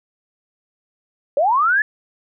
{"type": "linear sweep", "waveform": "sine", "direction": "up", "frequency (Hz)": [533, 1754], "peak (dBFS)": -13, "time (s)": [1.37, 1.82], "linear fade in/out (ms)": 2, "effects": []}